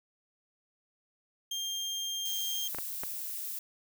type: tone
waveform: 30% pulse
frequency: 3198 Hz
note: G7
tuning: 34 cents sharp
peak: -30 dBFS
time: 1.51-2.68 s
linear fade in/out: 5 ms
type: noise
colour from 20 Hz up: violet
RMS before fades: -38 dBFS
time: 2.25-3.59 s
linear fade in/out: 5 ms
type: clicks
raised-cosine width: 0.5 ms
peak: -23 dBFS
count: 3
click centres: 2.747 / 2.786 / 3.035 s
effects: none